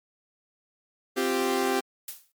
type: chord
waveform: sawtooth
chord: C suspended fourth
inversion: none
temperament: equal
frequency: 261.6 / 349.2 / 392 Hz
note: C4 / F4 / G4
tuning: 0 / 0 / 0 cents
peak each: -25 / -27 / -22 dBFS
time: 1.16-1.81 s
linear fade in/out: 20 ms
type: noise with exponential decay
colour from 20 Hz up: blue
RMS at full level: -34 dBFS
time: 2.08-2.32 s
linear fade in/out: 2 ms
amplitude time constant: 51 ms
effects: MP3 96 kbps